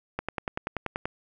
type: click train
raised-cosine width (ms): 0.5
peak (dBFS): -14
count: 10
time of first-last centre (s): 0.19-1.055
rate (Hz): 10.4
effects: none